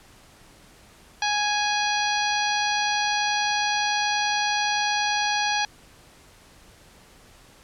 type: harmonic tone with a mistuned harmonic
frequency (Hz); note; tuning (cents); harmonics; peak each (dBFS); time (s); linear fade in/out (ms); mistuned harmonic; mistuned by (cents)
830.6; G#5; 0; 1 / 2 / 3 / 4 / 5 / 6 / 7; -25 / -28 / -30 / -31 / -32 / -33 / -33; 1.22-5.65; 2; 6; -76
effects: pink hiss -52 dBFS RMS until 7.63 s + low-pass 11000 Hz 12 dB/octave